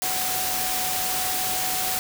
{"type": "tone in noise", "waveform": "sine", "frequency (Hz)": 744, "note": "F#5", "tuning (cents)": 9, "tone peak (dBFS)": -31, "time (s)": [0.02, 1.99], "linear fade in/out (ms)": 0, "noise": "white", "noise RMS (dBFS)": -26, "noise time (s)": [0.02, 1.99], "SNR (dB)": -8, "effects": []}